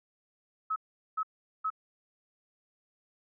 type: tone bursts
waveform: sine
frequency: 1287 Hz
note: E6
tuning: 42 cents flat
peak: -28 dBFS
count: 3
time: 0.7-1.703 s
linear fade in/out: 10 ms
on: 61 ms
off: 410 ms
effects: none